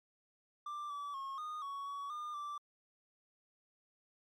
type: tone with pitch steps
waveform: triangle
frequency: 1181 / 1151 / 1085 / 1229 / 1116 / 1127 / 1210 / 1170 Hz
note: D6 / D6 / C#6 / D#6 / C#6 / C#6 / D#6 / D6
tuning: +9 / -35 / -37 / -22 / +11 / +28 / -49 / -7 cents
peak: -38 dBFS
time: 0.66-2.58 s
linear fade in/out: 5 ms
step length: 240 ms
effects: MP3 96 kbps